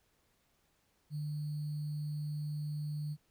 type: tone with sample-and-hold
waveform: sine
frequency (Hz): 150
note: D3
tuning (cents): +37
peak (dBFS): -35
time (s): 1.1-3.17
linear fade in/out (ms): 50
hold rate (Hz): 4410
effects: pink hiss -74 dBFS RMS until 3.3 s